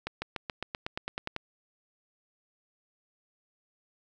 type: accelerating click train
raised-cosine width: 0.3 ms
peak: -17 dBFS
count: 12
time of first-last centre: 0.07-1.364 s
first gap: 150 ms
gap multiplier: 0.95
effects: none